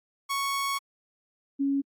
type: tone pair in turn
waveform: sawtooth / sine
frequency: 1108.7 / 277.2 Hz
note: C#6 / C#4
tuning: 0 / 0 cents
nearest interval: 2 octaves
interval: 2400 cents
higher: first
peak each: -23 dBFS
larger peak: neither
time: 0.29-0.79 / 1.59-1.82 s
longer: first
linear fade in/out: 20 ms
effects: AAC 64 kbps